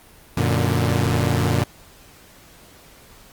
sawtooth chord, Gb augmented, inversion none, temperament equal with one note detuned, 92.5 / 118.03 / 146.83 Hz, Gb2 / Bb2 / D3, 0 / +22 / 0 cents, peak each -18 / -17 / -19 dBFS, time 0.37-1.64 s, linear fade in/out 5 ms, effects pink hiss -48 dBFS RMS until 3.32 s + Opus 32 kbps

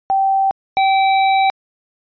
sine / square tone pair in turn, 777 / 773.7 Hz, G5 / G5, -16 / -23 cents, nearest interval unison, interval 7 cents, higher first, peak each -12 dBFS, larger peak neither, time 0.1-0.51 / 0.77-1.5 s, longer second, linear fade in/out 0 ms, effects resampled to 11025 Hz

